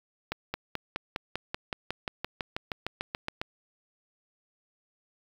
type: accelerating click train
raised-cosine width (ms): 0.3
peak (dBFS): -15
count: 19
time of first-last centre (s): 0.32-3.415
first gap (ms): 220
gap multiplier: 0.97
effects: 7-bit